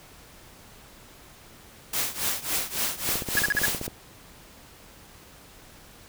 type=noise with tremolo; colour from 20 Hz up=white; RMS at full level=-25 dBFS; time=1.93-3.87 s; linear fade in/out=5 ms; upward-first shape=triangle; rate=3.6 Hz; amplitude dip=90%
type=click train; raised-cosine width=2 ms; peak=-19 dBFS; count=13; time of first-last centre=3.09-3.879 s; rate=15.2 Hz
type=tone bursts; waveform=triangle; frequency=1675 Hz; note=G#6; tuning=14 cents sharp; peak=-18 dBFS; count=5; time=3.37-3.655 s; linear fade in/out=0 ms; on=21 ms; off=45 ms
effects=pink hiss -50 dBFS RMS until 6.08 s